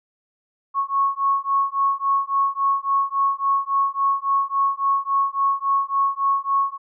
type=beating tone pair; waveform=sine; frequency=1100 / 1103.6 Hz; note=C#6 / C#6; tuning=-14 / -8 cents; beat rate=3.6 Hz; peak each=-21 dBFS; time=0.74-6.78 s; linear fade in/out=50 ms; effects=none